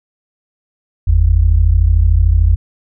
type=tone pair together; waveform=sine; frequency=49 / 82.41 Hz; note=G1 / E2; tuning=0 / 0 cents; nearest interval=major sixth; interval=900 cents; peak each=-10 dBFS; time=1.07-2.56 s; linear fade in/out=10 ms; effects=none